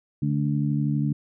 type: harmonic tone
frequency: 72.3 Hz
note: D2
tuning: 27 cents flat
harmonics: 2 / 3 / 4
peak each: -23 / -27 / -29 dBFS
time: 0.22-1.13 s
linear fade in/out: 5 ms
effects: none